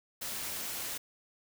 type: noise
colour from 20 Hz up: white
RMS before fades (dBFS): -38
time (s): 0.21-0.98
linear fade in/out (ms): 10
effects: none